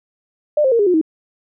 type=tone with pitch steps; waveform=sine; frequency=598 / 526.6 / 463.8 / 408.4 / 359.7 / 316.8 Hz; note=D5 / C5 / A#4 / G#4 / F#4 / D#4; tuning=+31 / +11 / -9 / -29 / -49 / +31 cents; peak=-11 dBFS; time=0.57-1.014 s; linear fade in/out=5 ms; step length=74 ms; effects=none